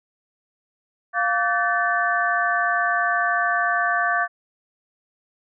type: tone cluster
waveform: sine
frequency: 699 / 1153 / 1524 / 1757 Hz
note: F5 / D6 / G6 / A6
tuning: +1 / -32 / -49 / -3 cents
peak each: -24 dBFS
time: 1.13-4.28 s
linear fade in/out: 50 ms
effects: none